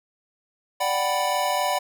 square chord, G major seventh, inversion second, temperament equal, 587.3 / 740 / 784 / 987.8 Hz, D5 / F#5 / G5 / B5, 0 / 0 / 0 / 0 cents, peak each -28 / -27 / -31 / -27 dBFS, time 0.8-1.79 s, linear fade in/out 10 ms, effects none

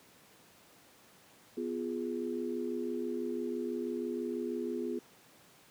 sine chord, F diminished, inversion second, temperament equal with one note detuned, 248.8 / 349.2 / 415.3 Hz, Cb4 / F4 / Ab4, +13 / 0 / 0 cents, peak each -37 / -37 / -38 dBFS, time 1.57-4.99 s, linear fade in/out 5 ms, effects pink hiss -60 dBFS RMS until 5.7 s + high-pass 150 Hz 12 dB/octave

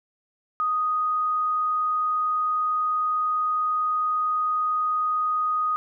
sine tone, 1244.5 Hz, D#6, in tune, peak -21 dBFS, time 0.6-5.76 s, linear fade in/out 0 ms, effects none

